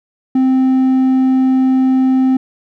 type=tone with hard clipping; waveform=sine; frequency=260.9 Hz; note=C4; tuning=5 cents flat; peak=-10 dBFS; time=0.35-2.37 s; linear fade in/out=5 ms; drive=3 dB; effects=none